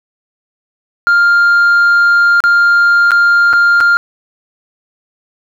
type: tone with dropouts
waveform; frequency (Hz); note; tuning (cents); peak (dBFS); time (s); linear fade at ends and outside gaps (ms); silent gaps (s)
sine; 1400; F6; +4; -3; 1.07-3.97; 0; 2.404-2.439 / 3.108-3.117 / 3.53-3.535 / 3.804-3.809
effects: tanh soft clip ceiling -5 dBFS + 7-bit